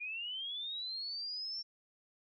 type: linear sweep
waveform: sine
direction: up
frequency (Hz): 2400 to 5470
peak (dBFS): -38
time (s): 0-1.63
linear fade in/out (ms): 20
effects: none